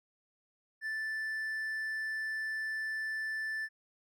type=tone; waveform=triangle; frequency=1760 Hz; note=A6; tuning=in tune; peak=-32 dBFS; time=0.81-3.69 s; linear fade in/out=50 ms; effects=none